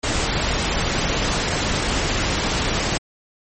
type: noise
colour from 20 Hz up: pink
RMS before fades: -21 dBFS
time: 0.03-2.98 s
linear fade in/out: 10 ms
effects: MP3 32 kbps